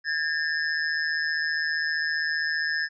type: ring-modulated tone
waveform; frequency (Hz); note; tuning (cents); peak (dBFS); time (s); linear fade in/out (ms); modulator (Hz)
square; 1719; A6; -41; -22; 0.04-2.89; 50; 77.6
effects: resampled to 16000 Hz